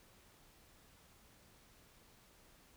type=silence; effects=pink hiss -65 dBFS RMS until 2.76 s